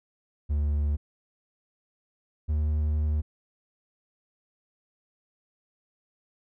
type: tone pair in turn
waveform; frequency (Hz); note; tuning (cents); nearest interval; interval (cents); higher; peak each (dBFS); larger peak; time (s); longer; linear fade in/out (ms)
triangle; 73.42 / 75.92; D2 / D#2; 0 / -42; minor second; 58; second; -21; neither; 0.49-0.97 / 2.48-3.22; second; 20
effects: none